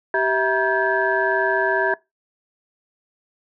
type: tone cluster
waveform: sine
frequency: 387.4 / 652 / 954 / 1580 / 1702 Hz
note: G4 / E5 / A#5 / G6 / G#6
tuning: -20 / -19 / +40 / +13 / +42 cents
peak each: -23 dBFS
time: 0.14-1.94 s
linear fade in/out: 2 ms
effects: noise-tail reverb RT60 0.2 s tail -22 dB re dry + tanh soft clip ceiling -5 dBFS